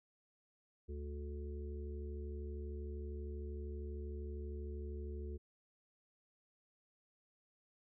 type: harmonic tone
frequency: 72.8 Hz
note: D2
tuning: 15 cents flat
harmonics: 1 / 3 / 5 / 6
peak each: -42 / -54 / -50 / -54 dBFS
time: 0.88-5.38 s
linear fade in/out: 20 ms
effects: none